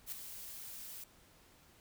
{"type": "noise with ADSR envelope", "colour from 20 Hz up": "blue", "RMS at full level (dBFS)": -39, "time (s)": [0.06, 1.04], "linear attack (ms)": 62, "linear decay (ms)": 3, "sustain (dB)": -9, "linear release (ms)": 4, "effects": ["pink hiss -64 dBFS RMS until 1.8 s"]}